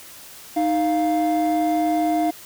triangle tone pair together, 311.1 / 698.4 Hz, D#4 / F5, 0 / 0 cents, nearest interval octave + major second, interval 1400 cents, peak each -18 dBFS, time 0.56-2.31 s, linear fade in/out 10 ms, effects tanh soft clip ceiling -9 dBFS + white hiss -42 dBFS RMS until 2.45 s

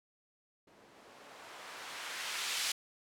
violet noise with low-pass filter sweep, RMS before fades -42 dBFS, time 0.67-2.72 s, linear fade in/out 5 ms, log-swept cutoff 310 to 3500 Hz, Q 0.72, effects none

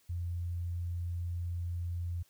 sine tone, 86.7 Hz, F2, 12 cents flat, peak -33 dBFS, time 0.09-2.23 s, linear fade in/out 10 ms, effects white hiss -68 dBFS RMS until 2.29 s

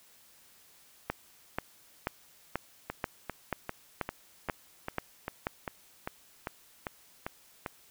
two click trains, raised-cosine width 0.5 ms, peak -15 / -19 dBFS, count 10 / 13, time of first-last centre 1.1-5.469 / 2.9-7.662 s, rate 2.06 / 2.52 Hz, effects white hiss -60 dBFS RMS until 7.9 s

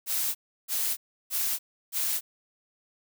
blue noise bursts, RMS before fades -28 dBFS, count 4, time 0.06-2.21 s, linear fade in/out 50 ms, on 290 ms, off 330 ms, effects none

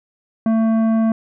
triangle tone with tanh clipping, 223.5 Hz, A3, 27 cents sharp, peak -15 dBFS, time 0.46-1.12 s, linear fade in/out 2 ms, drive 15 dB, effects none

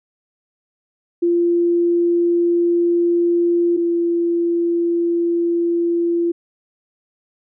sine tone pair in turn, 344.6 / 341.4 Hz, F4 / F4, -23 / -39 cents, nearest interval unison, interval 16 cents, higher first, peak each -13 / -15 dBFS, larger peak first, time 1.22-3.77 / 3.77-6.32 s, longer neither, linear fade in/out 10 ms, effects none

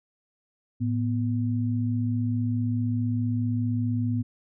sine tone pair together, 110.03 / 245.3 Hz, A2 / B3, 0 / -12 cents, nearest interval octave + major second, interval 1388 cents, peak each -25 / -27 dBFS, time 0.8-4.23 s, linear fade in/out 20 ms, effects none

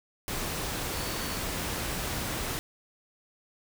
sine tone in noise, 4466 Hz, C#8, 12 cents sharp, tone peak -44 dBFS, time 0.93-1.37 s, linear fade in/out 0 ms, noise pink, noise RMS -33 dBFS, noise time 0.28-2.59 s, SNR -14 dB, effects none

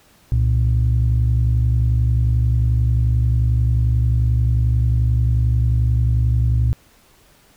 sine tone pair together, 65.61 / 116.9 Hz, C2 / A#2, +5 / +5 cents, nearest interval minor seventh, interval 1000 cents, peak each -15 dBFS, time 0.32-6.73 s, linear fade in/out 0 ms, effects tanh soft clip ceiling -9 dBFS + pink hiss -53 dBFS RMS until 7.56 s

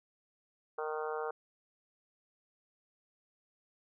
harmonic tone with a mistuned harmonic, 154.5 Hz, D#3, 12 cents flat, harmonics 3 / 4 / 5 / 6 / 7 / 8 / 9 / 10, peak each -37 / -45 / -42 / -46 / -46 / -45 / -46 / -53 dBFS, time 0.78-1.31 s, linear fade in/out 5 ms, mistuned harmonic 10, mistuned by -48 cents, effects none

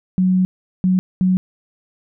sine tone bursts at uneven times, 185 Hz, F#3, in tune, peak -12 dBFS, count 3, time 0.18-0.45 / 0.84-0.99 / 1.21-1.37 s, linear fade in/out 0 ms, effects none

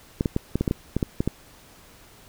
clicks, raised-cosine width 3 ms, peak -9 dBFS, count 11, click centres 0.209 / 0.258 / 0.364 / 0.556 / 0.61 / 0.678 / 0.711 / 0.966 / 1.028 / 1.205 / 1.276 s, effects pink hiss -51 dBFS RMS until 2.28 s

